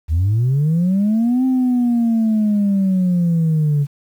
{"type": "linear two-way sweep", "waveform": "sine", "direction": "up then down", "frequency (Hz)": [73.42, 261.6, 140.9], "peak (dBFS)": -11, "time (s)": [0.08, 3.87], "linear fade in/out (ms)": 50, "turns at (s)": 1.45, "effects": ["tanh soft clip ceiling -11 dBFS", "8-bit"]}